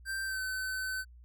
square tone with pitch glide, 1568 to 1522.5 Hz, G6 to F#6, 0 to +49 cents, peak -34 dBFS, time 0.05-1.05 s, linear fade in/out 50 ms, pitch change -51 cents, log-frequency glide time 0.24-0.41 s, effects added 60 Hz sine -51 dBFS peak until 1.24 s

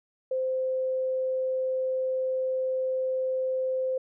sine tone, 519 Hz, C5, 14 cents flat, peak -25 dBFS, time 0.31-3.98 s, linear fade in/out 5 ms, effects none

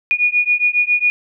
sine beating tone pair, 2447 / 2454.3 Hz, D#7 / D#7, -29 / -24 cents, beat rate 7.3 Hz, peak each -16 dBFS, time 0.11-1.1 s, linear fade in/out 0 ms, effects none

